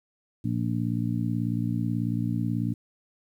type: harmonic tone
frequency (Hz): 58.27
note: A#1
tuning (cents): 0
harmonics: 2 / 3 / 4 / 5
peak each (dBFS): -28 / -31 / -30 / -33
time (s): 0.44-2.74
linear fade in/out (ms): 10
effects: 10-bit